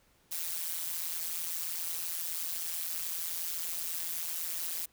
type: noise with amplitude modulation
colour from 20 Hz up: blue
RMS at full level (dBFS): -32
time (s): 0.31-4.86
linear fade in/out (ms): 10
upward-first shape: sine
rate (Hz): 168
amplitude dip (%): 95
effects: pink hiss -67 dBFS RMS until 4.92 s